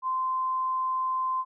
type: tone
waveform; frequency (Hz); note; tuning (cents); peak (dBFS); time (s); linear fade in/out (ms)
sine; 1037; C6; -16; -25; 0.02-1.45; 50
effects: none